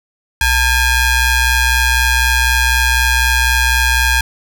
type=ring-modulated tone; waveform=sawtooth; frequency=836 Hz; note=G#5; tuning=11 cents sharp; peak=-4 dBFS; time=0.41-4.21 s; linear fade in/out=2 ms; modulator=774 Hz; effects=none